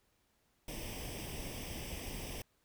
pink noise with comb filter, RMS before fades -43 dBFS, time 0.68-2.42 s, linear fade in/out 2 ms, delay 0.36 ms, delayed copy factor +0.75, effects pink hiss -75 dBFS RMS until 2.64 s

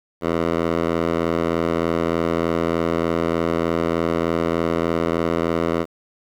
10% pulse tone with band-pass filter, 83.3 Hz, E2, 19 cents sharp, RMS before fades -21 dBFS, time 0.21-5.86 s, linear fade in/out 50 ms, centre 630 Hz, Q 0.61, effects 8-bit

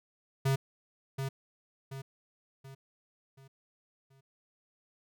square tone with echo, 135.1 Hz, C#3, 44 cents flat, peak -26 dBFS, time 0.45-0.56 s, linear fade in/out 10 ms, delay 730 ms, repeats 5, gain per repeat -7 dB, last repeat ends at 4.21 s, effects none

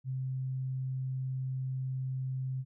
sine tone, 130.81 Hz, C3, in tune, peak -32 dBFS, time 0.04-2.65 s, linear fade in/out 50 ms, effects none

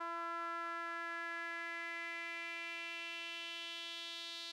sawtooth tone with band-pass filter sweep, 336.9 Hz, E4, 38 cents sharp, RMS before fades -44 dBFS, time 0-4.52 s, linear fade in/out 10 ms, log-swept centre 1200 to 3900 Hz, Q 4, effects none

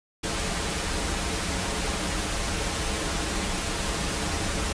pink noise with comb filter, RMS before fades -28 dBFS, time 0.23-4.73 s, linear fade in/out 10 ms, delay 8 ms, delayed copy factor -0.55, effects resampled to 22050 Hz

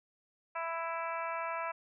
harmonic tone, 331.1 Hz, E4, 8 cents sharp, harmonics 2 / 3 / 4 / 5 / 6 / 7 / 8, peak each -40 / -38 / -40 / -46 / -50 / -45 / -49 dBFS, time 0.55-1.72 s, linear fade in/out 10 ms, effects none

